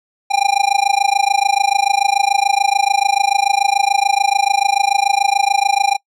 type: tone with amplitude modulation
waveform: square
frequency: 800 Hz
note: G5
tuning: 35 cents sharp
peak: -9 dBFS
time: 0.3-5.97 s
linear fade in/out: 20 ms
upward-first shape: sine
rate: 26.9 Hz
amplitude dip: 100%
effects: noise-tail reverb RT60 0.1 s tail -24 dB re dry + low-pass 8000 Hz 12 dB/octave